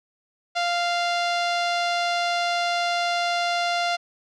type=tone with low-pass filter; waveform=sawtooth; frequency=696 Hz; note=F5; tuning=6 cents flat; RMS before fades=-24 dBFS; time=0.55-3.97 s; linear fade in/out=20 ms; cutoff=4600 Hz; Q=1.6; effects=none